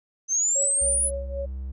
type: linear sweep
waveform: sine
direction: up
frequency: 6130 to 10150 Hz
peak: -20 dBFS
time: 0.28-1.11 s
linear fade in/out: 50 ms
type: tone with tremolo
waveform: sine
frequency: 556 Hz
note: C#5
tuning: 5 cents sharp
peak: -27 dBFS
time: 0.55-1.46 s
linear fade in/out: 10 ms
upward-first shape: triangle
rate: 3.8 Hz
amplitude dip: 90%
type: tone with pitch glide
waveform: triangle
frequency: 65.4 to 65.82 Hz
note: C2 to C2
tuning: 0 to +11 cents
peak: -28 dBFS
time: 0.81-1.72 s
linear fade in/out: 10 ms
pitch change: +11 cents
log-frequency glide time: 0.98-1.44 s
effects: none